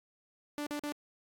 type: tone bursts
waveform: sawtooth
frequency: 293.7 Hz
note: D4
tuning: in tune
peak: -31 dBFS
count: 3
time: 0.58-0.922 s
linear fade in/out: 0 ms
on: 86 ms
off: 42 ms
effects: AAC 64 kbps